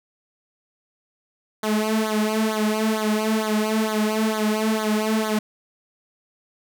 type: tone with flanger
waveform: sawtooth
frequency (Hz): 216.5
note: A3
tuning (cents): -28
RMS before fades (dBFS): -22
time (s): 1.63-5.39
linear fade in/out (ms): 5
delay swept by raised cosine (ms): 0.37 to 4.07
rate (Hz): 2.2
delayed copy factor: -1
effects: none